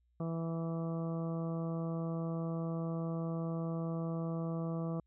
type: harmonic tone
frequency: 164.9 Hz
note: E3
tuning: 1 cent sharp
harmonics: 1 / 2 / 3 / 4 / 5 / 6 / 7 / 8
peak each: -35 / -43 / -44 / -46 / -55 / -57 / -50 / -62 dBFS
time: 0.2-5 s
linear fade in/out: 2 ms
effects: added 60 Hz sine -70 dBFS peak until 5.06 s